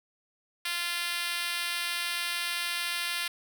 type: tone with high-pass filter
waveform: 5% pulse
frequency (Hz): 346.6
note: F4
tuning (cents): -13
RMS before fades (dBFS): -32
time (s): 0.65-3.28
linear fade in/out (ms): 5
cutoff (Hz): 1600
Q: 0.72
effects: none